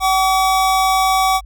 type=tone pair together; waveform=square; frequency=760 / 1140.6 Hz; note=F#5 / C#6; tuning=+46 / +49 cents; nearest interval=perfect fifth; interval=703 cents; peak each=-15 / -18 dBFS; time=0-1.41 s; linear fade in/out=50 ms; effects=added 50 Hz sine -33 dBFS peak until 1.45 s